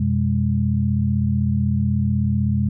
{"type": "tone cluster", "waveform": "sine", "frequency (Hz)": [89.9, 125.9, 205.3], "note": ["F#2", "B2", "G#3"], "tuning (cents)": [-49, 34, -20], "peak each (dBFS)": -21, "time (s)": [0, 2.69], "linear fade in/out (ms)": 5, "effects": []}